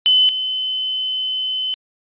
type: tone pair in turn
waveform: sine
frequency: 3027 / 3042 Hz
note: F#7 / F#7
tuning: +39 / +47 cents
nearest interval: unison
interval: 8 cents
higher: second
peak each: -10 / -19 dBFS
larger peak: first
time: 0.06-0.29 / 0.29-1.74 s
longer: second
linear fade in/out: 0 ms
effects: resampled to 8000 Hz